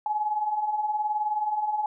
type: beating tone pair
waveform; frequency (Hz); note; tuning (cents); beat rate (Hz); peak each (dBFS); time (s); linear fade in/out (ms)
sine; 830.6 / 849.6; G#5 / G#5; 0 / +39; 19; -32 / -25; 0.06-1.86; 2
effects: none